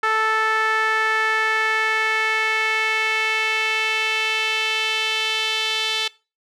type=tone with band-pass filter sweep; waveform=sawtooth; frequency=439 Hz; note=A4; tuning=4 cents flat; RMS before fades=-21 dBFS; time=0.03-6.08 s; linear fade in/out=5 ms; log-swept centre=1500 to 3400 Hz; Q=2.7; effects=noise-tail reverb RT60 0.3 s tail -21 dB re dry